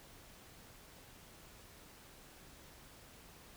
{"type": "silence", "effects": ["pink hiss -58 dBFS RMS until 3.56 s"]}